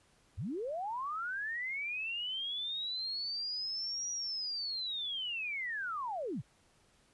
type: linear two-way sweep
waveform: sine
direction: up then down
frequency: 66 to 5800 to 87 Hz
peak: -35 dBFS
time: 0.37-6.42 s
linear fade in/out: 20 ms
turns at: 4.11 s
effects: pink hiss -68 dBFS RMS until 7.13 s + resampled to 24000 Hz